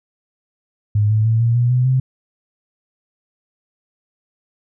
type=tone with pitch steps; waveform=sine; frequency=104.6 / 108.48 / 112.5 / 116.67 / 120.99 / 125.47 / 130.12 Hz; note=G#2 / A2 / A2 / A#2 / B2 / B2 / C3; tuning=+13 / -24 / +39 / +2 / -35 / +28 / -9 cents; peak=-12 dBFS; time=0.95-2 s; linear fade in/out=5 ms; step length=150 ms; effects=none